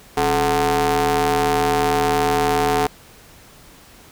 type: ring-modulated tone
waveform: sawtooth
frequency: 155.56 Hz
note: D#3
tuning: in tune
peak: -9 dBFS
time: 0.17-2.87 s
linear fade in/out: 5 ms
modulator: 586 Hz
effects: pink hiss -46 dBFS RMS until 4.11 s